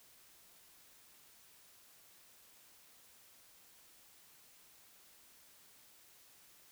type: silence
effects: white hiss -63 dBFS RMS until 6.71 s